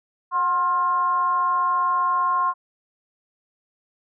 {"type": "tone with frequency modulation", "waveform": "sine", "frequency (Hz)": 1063, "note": "C6", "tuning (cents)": 27, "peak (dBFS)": -18, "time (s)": [0.31, 2.54], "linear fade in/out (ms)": 50, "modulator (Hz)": 331, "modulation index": 0.44, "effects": []}